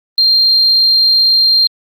sine tone, 4186 Hz, C8, in tune, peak -6 dBFS, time 0.18-1.67 s, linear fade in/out 2 ms, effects tanh soft clip ceiling -2 dBFS + Opus 32 kbps

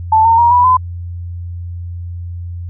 sine tone with pitch steps, 880 / 912.1 / 945.3 / 979.8 / 1015.5 Hz, A5 / A#5 / A#5 / B5 / B5, 0 / -38 / +24 / -14 / +48 cents, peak -6 dBFS, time 0.12-0.77 s, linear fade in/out 5 ms, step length 130 ms, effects added 87 Hz sine -22 dBFS peak until 2.69 s

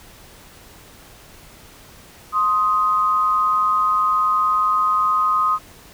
sine tone pair together, 1050 / 1251 Hz, C6 / D#6, +6 / +9 cents, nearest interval minor third, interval 303 cents, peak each -21 / -16 dBFS, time 2.32-5.59 s, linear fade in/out 50 ms, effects pink hiss -45 dBFS RMS until 5.93 s

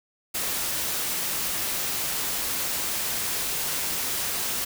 white noise, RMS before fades -28 dBFS, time 0.34-4.65 s, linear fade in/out 10 ms, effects none

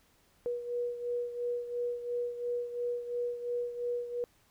sine beating tone pair, 482.4 / 485.3 Hz, B4 / B4, -41 / -30 cents, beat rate 2.9 Hz, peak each -33 / -39 dBFS, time 0.46-4.24 s, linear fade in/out 0 ms, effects pink hiss -67 dBFS RMS until 4.5 s

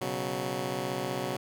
10% pulse chord, B suspended second, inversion none, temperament just, 123.47 / 138.9 / 185.21 Hz, B2 / C#3 / F#3, 0 / +4 / +2 cents, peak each -28 dBFS, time 0.01-1.37 s, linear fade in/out 5 ms, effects none

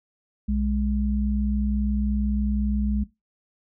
sine tone pair together, 61.75 / 207.7 Hz, B1 / G#3, 0 / 0 cents, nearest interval octave + major sixth, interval 2100 cents, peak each -24 dBFS, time 0.48-3.04 s, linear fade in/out 10 ms, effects noise-tail reverb RT60 0.2 s tail -17 dB re dry

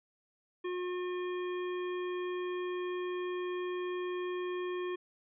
harmonic tone with a mistuned harmonic, 360.3 Hz, F#4, 46 cents flat, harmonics 1 / 3 / 5 / 7 / 9, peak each -34 / -44 / -48 / -51 / -53 dBFS, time 0.64-4.96 s, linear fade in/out 10 ms, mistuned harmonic 7, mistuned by -59 cents, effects none

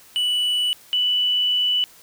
triangle / sine tone pair in turn, 2960 / 2971 Hz, F#7 / F#7, 0 / +6 cents, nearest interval unison, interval 6 cents, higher second, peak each -17 dBFS, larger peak neither, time 0.16-0.73 / 0.93-1.84 s, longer second, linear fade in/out 0 ms, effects white hiss -49 dBFS RMS until 2.02 s

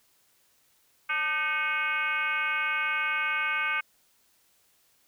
sine tone with frequency modulation, 1864.7 Hz, A#6, in tune, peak -25 dBFS, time 1.09-3.81 s, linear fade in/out 10 ms, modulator 327 Hz, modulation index 2.2, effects white hiss -66 dBFS RMS until 5.07 s

